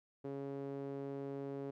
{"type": "tone with band-pass filter", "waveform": "sawtooth", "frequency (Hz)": 138.7, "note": "C#3", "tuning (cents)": 1, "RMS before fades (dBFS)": -43, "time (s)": [0.24, 1.71], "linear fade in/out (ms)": 10, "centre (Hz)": 390, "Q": 2.2, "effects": []}